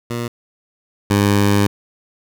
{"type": "tone pair in turn", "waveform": "15% pulse", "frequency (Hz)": [118.7, 101.44], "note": ["A#2", "G#2"], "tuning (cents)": [32, -40], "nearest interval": "minor third", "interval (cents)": 272, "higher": "first", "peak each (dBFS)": [-15, -6], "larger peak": "second", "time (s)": [[0.1, 0.28], [1.1, 1.67]], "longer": "second", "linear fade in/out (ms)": 5, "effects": []}